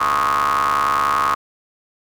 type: ring-modulated tone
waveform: 35% pulse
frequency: 70.4 Hz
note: C#2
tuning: 27 cents sharp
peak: -11 dBFS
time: 0-1.35 s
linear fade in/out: 10 ms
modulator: 1170 Hz
effects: none